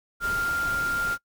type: tone in noise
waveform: sine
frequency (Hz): 1396.9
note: F6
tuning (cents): 0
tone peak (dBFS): -24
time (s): 0.2-1.18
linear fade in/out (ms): 50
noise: pink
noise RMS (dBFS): -36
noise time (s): 0.2-1.18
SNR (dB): +9
effects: noise-tail reverb RT60 0.1 s tail -23 dB re dry